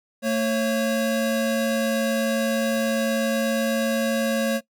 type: tone pair together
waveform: square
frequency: 225.1 / 547.9 Hz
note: A3 / C#5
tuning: +40 / -20 cents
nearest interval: octave + minor third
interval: 1540 cents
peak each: -24 dBFS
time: 0.22-4.61 s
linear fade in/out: 50 ms
effects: noise-tail reverb RT60 0.1 s tail -20 dB re dry